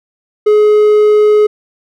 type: tone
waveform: triangle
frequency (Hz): 422.2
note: G#4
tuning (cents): +29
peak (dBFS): -3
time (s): 0.46-1.47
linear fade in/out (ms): 10
effects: none